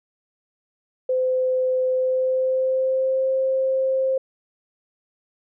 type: tone with pitch glide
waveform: sine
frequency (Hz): 513 to 527.7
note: C5 to C5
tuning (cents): -34 to +15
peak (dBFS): -18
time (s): 1.09-4.18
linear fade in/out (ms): 5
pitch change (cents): +49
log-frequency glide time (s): 1.89-3.31
effects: none